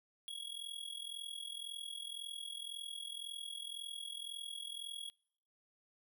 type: tone with amplitude modulation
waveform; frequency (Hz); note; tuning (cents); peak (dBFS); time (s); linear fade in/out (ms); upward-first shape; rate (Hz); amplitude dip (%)
square; 3322; G#7; 0; -40; 0.28-5.1; 0; sine; 41.9; 80
effects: noise-tail reverb RT60 0.7 s tail -26 dB re dry